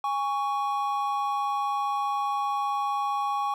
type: tone pair together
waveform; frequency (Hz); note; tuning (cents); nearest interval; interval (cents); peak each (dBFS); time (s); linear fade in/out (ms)
triangle; 820 / 1115.2; G#5 / C#6; -22 / +10; perfect fourth; 532; -26; 0.04-3.54; 2
effects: 10-bit